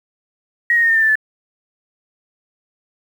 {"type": "tone with pitch steps", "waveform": "sine", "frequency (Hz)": [1893, 1866.9, 1841.2, 1815.9, 1790.9, 1766.2, 1741.9], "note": ["A#6", "A#6", "A#6", "A#6", "A6", "A6", "A6"], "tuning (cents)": [26, 2, -22, -46, 30, 6, -18], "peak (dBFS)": -11, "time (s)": [0.7, 1.155], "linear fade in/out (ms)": 2, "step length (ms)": 65, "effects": ["7-bit"]}